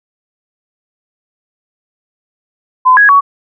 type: tone with pitch steps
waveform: sine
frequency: 1019 / 1662 / 1124 Hz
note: C6 / G#6 / C#6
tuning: -46 / +1 / +24 cents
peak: -3 dBFS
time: 2.85-3.21 s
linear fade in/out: 20 ms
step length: 120 ms
effects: none